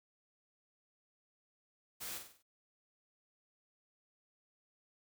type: noise with echo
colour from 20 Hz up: white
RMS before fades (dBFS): -44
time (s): 2-2.19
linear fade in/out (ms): 20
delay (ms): 48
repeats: 5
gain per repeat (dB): -6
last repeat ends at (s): 2.43
effects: none